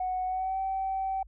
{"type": "tone with pitch glide", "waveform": "sine", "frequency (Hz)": [740, 768.8], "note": ["F#5", "G5"], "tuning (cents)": [0, -34], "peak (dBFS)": -27, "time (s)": [0, 1.23], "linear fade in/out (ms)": 5, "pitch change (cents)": 66, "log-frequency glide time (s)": [0.26, 0.59], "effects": ["tanh soft clip ceiling -23 dBFS", "added 50 Hz sine -49 dBFS peak until 1.27 s"]}